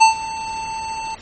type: tone with ADSR envelope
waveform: square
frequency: 890 Hz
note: A5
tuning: 20 cents sharp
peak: -6 dBFS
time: 0-1.15 s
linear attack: 20 ms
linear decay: 120 ms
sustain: -19 dB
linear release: 7 ms
effects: pink hiss -40 dBFS RMS until 1.21 s + MP3 32 kbps